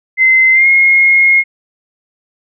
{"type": "tone with pitch glide", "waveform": "sine", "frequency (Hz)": [2063, 2151], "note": ["C7", "C7"], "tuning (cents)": [-25, 47], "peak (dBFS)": -5, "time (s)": [0.17, 1.44], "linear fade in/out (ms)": 50, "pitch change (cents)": 72, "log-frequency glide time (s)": [0.53, 0.67], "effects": []}